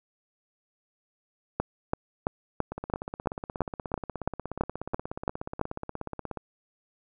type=two click trains; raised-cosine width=1 ms; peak=-20 / -11 dBFS; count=62 / 13; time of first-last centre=2.72-6.373 / 1.6-5.613 s; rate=16.7 / 2.99 Hz; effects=none